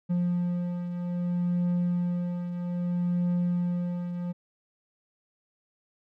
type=beating tone pair; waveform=triangle; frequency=176 / 176.62 Hz; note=F3 / F3; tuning=+14 / +20 cents; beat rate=0.62 Hz; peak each=-24 / -32 dBFS; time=0.09-4.33 s; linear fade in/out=20 ms; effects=none